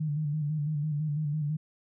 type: tone with vibrato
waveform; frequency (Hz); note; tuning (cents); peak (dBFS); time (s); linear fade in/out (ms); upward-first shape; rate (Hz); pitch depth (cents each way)
sine; 150.4; D3; +42; -27; 0-1.57; 10; square; 6; 51
effects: none